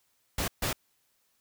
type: noise bursts at uneven times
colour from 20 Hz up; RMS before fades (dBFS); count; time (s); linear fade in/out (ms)
pink; -30; 2; 0.38-0.48 / 0.62-0.73; 5
effects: white hiss -72 dBFS RMS until 1.4 s